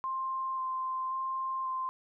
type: tone with vibrato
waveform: sine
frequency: 1048 Hz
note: C6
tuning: 2 cents sharp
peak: -31 dBFS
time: 0.04-1.89 s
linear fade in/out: 0 ms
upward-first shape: square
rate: 0.93 Hz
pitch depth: 9 cents each way
effects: none

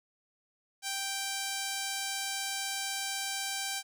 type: tone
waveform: 5% pulse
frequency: 784 Hz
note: G5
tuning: in tune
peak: -21 dBFS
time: 0.82-3.83 s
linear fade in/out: 50 ms
effects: none

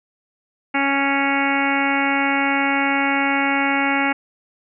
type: harmonic tone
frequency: 277.2 Hz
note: C#4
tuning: in tune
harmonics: 1 / 2 / 3 / 4 / 5 / 6 / 7 / 8 / 9 / 10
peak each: -22 / -30 / -23 / -31 / -26 / -28 / -27 / -23 / -32 / -30 dBFS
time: 0.74-4.13 s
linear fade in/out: 10 ms
effects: none

